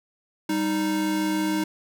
square tone pair together, 195.98 / 311.1 Hz, G3 / D#4, 0 / 0 cents, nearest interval minor sixth, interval 800 cents, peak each -30 / -24 dBFS, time 0.49-1.64 s, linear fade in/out 5 ms, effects none

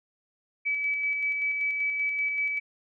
sine tone with tremolo, 2292 Hz, D7, 43 cents flat, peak -24 dBFS, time 0.65-2.6 s, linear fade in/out 20 ms, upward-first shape square, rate 5.2 Hz, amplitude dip 30%, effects none

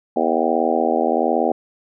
harmonic tone with a mistuned harmonic, 81.2 Hz, E2, 26 cents flat, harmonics 3 / 4 / 5 / 6 / 7 / 8 / 9 / 10, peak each -24 / -24 / -24 / -24 / -24 / -24 / -24 / -24 dBFS, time 0.16-1.52 s, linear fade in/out 5 ms, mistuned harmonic 10, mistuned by -54 cents, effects none

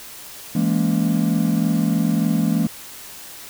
triangle chord, A# half-diminished seventh, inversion second, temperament just, 167.82 / 209.8 / 233.1 / 279.7 Hz, E3 / G#3 / A#3 / C#4, +31 / +18 / 0 / +16 cents, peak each -19 / -19 / -20 / -23 dBFS, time 0.55-2.67 s, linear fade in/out 5 ms, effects white hiss -38 dBFS RMS until 3.49 s

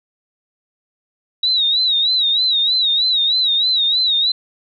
sine tone with vibrato, 3850 Hz, B7, 45 cents flat, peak -13 dBFS, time 1.43-4.32 s, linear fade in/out 5 ms, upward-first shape sine, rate 3.2 Hz, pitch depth 100 cents each way, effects none

